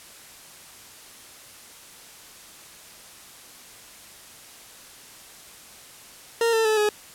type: tone with pitch steps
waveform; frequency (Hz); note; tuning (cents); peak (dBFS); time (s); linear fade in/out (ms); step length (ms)
40% pulse; 462.3 / 447.8 / 433.8 / 420.3; A#4 / A4 / A4 / G#4; -14 / +30 / -25 / +21; -18; 6.41-6.89; 2; 120
effects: white hiss -46 dBFS RMS until 7.14 s + low-pass 12000 Hz 12 dB/octave